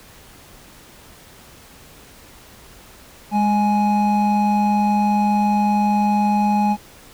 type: tone pair together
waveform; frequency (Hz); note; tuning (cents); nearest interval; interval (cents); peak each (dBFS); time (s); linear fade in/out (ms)
triangle; 206.2 / 835; G#3 / G#5; -12 / +9; 2 octaves; 2421; -15 / -16; 3.31-6.77; 50
effects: pink hiss -45 dBFS RMS until 7.13 s